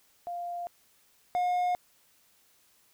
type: tone pair in turn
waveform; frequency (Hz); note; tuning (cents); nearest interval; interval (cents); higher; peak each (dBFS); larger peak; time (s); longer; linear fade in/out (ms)
sine / triangle; 698.5 / 717.7; F5 / F5; 0 / +47; unison; 47; second; -33 / -23; second; 0.27-0.67 / 1.35-1.75; neither; 0
effects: white hiss -65 dBFS RMS until 2.93 s